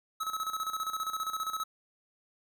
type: tone with tremolo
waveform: square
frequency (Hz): 1290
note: E6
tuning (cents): -38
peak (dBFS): -31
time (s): 0.2-1.64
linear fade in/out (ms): 10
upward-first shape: square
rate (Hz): 15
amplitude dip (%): 65
effects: none